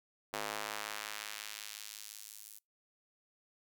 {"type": "tone with high-pass filter sweep", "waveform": "square", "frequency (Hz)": 52.8, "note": "G#1", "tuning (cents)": 29, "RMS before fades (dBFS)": -44, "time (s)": [0.33, 2.59], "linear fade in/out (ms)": 10, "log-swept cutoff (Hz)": [570, 9800], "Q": 0.71, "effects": ["noise-tail reverb RT60 0.2 s tail -26 dB re dry"]}